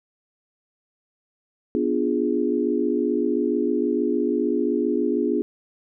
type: chord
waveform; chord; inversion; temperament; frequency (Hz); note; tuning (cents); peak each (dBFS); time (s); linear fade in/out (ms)
sine; B diminished seventh; none; equal; 246.9 / 293.7 / 349.2 / 415.3; B3 / D4 / F4 / Ab4; 0 / 0 / 0 / 0; -25; 1.75-5.42; 0
effects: none